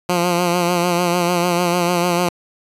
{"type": "tone with vibrato", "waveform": "10% pulse", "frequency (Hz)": 175.4, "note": "F3", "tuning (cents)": 8, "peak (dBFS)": -7, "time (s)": [0.09, 2.29], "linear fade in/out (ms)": 5, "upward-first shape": "sine", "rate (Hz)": 6.7, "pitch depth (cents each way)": 41, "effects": ["resampled to 32000 Hz"]}